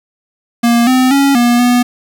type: tone with pitch steps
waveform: square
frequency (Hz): 235.6 / 256.6 / 277.9 / 239.9 / 244.7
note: A#3 / C4 / C#4 / A#3 / B3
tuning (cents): +19 / -34 / +4 / +50 / -16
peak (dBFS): -8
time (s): 0.63-1.83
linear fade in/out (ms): 10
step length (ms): 240
effects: 7-bit